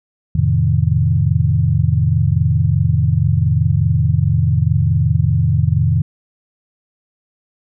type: chord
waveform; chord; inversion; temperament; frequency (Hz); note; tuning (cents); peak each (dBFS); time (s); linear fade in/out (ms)
sine; F dominant seventh; none; equal; 87.31 / 110 / 130.81 / 155.56; F2 / A2 / C3 / Eb3; 0 / 0 / 0 / 0; -17; 0.35-6.02; 5
effects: none